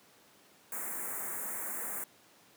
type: band-stop noise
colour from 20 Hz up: white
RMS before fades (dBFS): -38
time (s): 0.72-2.04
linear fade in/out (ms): 2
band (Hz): 2100 to 7300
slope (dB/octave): 48
effects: pink hiss -61 dBFS RMS until 2.56 s + high-pass 200 Hz 12 dB/octave